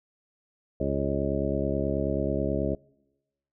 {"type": "harmonic tone", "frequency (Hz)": 69.3, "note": "C#2", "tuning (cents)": 0, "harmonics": [1, 2, 3, 4, 5, 6, 8, 9], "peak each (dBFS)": [-33, -33, -33, -33, -33, -33, -33, -33], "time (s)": [0.8, 2.75], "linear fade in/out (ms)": 5, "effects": ["noise-tail reverb RT60 1.0 s tail -25 dB re dry"]}